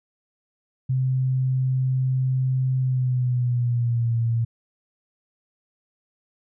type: tone with pitch glide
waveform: sine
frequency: 130 to 115.82 Hz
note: C3 to A#2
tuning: -11 to -11 cents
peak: -19 dBFS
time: 0.89-4.45 s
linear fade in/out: 10 ms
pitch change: -200 cents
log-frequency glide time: 2.79-4.17 s
effects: none